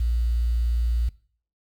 sine tone with quantisation, 58.5 Hz, A#1, 7 cents sharp, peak -20 dBFS, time 0-1.09 s, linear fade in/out 5 ms, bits 8, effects noise-tail reverb RT60 0.5 s tail -21 dB re dry

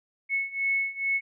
sine beating tone pair, 2198 / 2200.3 Hz, C#7 / C#7, -15 / -13 cents, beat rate 2.3 Hz, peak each -29 / -27 dBFS, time 0.29-1.21 s, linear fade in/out 50 ms, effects none

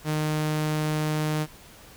sawtooth tone, 153.5 Hz, D#3, 23 cents flat, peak -20 dBFS, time 0.04-1.47 s, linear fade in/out 50 ms, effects pink hiss -49 dBFS RMS until 1.96 s

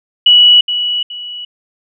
sine tone with echo, 2938 Hz, F#7, 13 cents flat, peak -3 dBFS, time 0.26-0.61 s, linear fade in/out 5 ms, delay 420 ms, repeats 2, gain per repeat -10 dB, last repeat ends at 1.45 s, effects none

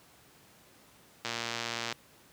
click train, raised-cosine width 0.2 ms, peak -16 dBFS, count 80, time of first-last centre 1.25-1.925 s, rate 117 Hz, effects pink hiss -59 dBFS RMS until 2.32 s + high-pass 100 Hz 12 dB/octave

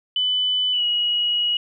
sine tone with pitch glide, 3000 to 2905 Hz, F#7 to F#7, +23 to -32 cents, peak -18 dBFS, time 0.16-1.57 s, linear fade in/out 2 ms, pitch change -55 cents, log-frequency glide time 0.72-0.84 s, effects none

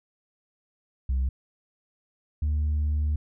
sine tone pair in turn, 65 / 75.17 Hz, C2 / D2, -11 / +41 cents, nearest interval minor third, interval 252 cents, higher second, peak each -20 / -20 dBFS, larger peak neither, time 1.09-1.29 / 2.42-3.16 s, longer second, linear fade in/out 5 ms, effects tanh soft clip ceiling -21 dBFS

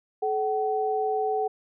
sine tone pair together, 430.5 / 757.9 Hz, A4 / F#5, -38 / +41 cents, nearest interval minor seventh, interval 979 cents, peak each -26 dBFS, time 0.22-1.48 s, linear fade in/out 10 ms, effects none

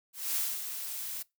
blue noise with ADSR envelope, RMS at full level -30 dBFS, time 0.13-1.23 s, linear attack 230 ms, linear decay 230 ms, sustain -8 dB, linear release 11 ms, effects noise-tail reverb RT60 0.2 s tail -22 dB re dry

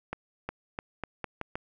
accelerating click train, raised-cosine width 0.5 ms, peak -18 dBFS, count 7, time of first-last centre 0.13-1.555 s, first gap 360 ms, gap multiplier 0.83, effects none

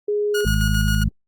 sine tone, 415.3 Hz, G#4, in tune, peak -18 dBFS, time 0.08-0.45 s, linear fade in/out 5 ms
sawtooth tone with tremolo, 1446 Hz, F#6, 40 cents flat, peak -19 dBFS, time 0.34-1.04 s, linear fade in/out 10 ms, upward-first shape square, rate 7.4 Hz, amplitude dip 45%
harmonic tone, 52.6 Hz, G#1, 23 cents sharp, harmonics 1 / 2 / 3 / 4, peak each -19 / -22 / -24 / -25 dBFS, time 0.45-1.09 s, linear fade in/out 5 ms
effects Opus 32 kbps

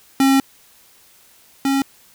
square tone pair in turn, 270 / 273.1 Hz, C#4 / C#4, -45 / -26 cents, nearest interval unison, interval 19 cents, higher second, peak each -12 / -16 dBFS, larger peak first, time 0.2-0.4 / 1.65-1.82 s, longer first, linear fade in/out 2 ms, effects white hiss -51 dBFS RMS until 2.14 s

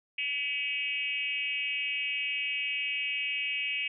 sine tone with frequency modulation, 2554 Hz, D#7, 45 cents sharp, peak -29 dBFS, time 0.18-3.88 s, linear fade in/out 5 ms, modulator 278 Hz, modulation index 1.2, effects none

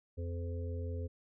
harmonic tone, 85.9 Hz, F2, 28 cents flat, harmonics 1 / 3 / 5 / 6, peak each -36 / -48 / -47 / -48 dBFS, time 0.17-1.08 s, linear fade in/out 20 ms, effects none

